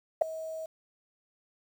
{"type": "tone with ADSR envelope", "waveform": "sine", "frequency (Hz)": 640, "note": "D#5", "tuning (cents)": 49, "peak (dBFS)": -14, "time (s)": [0.21, 0.66], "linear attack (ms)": 10, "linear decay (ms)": 3, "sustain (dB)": -21, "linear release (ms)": 6, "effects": ["tanh soft clip ceiling -10 dBFS", "9-bit"]}